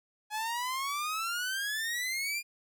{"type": "exponential sweep", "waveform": "sawtooth", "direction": "up", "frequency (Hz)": [839, 2430], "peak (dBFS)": -28, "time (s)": [0.3, 2.43], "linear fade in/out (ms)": 50, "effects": []}